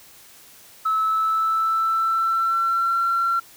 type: tone with pitch glide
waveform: sine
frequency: 1300 to 1363.1 Hz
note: E6 to F6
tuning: -24 to -42 cents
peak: -17 dBFS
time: 0.85-3.4 s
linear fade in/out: 10 ms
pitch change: +82 cents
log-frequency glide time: 0.96-3.01 s
effects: tanh soft clip ceiling -14 dBFS + white hiss -48 dBFS RMS until 3.56 s